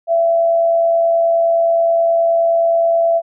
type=tone with amplitude modulation; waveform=sine; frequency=670 Hz; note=E5; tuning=28 cents sharp; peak=-9 dBFS; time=0.07-3.22 s; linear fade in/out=50 ms; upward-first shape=sine; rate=89.5 Hz; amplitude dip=35%; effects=none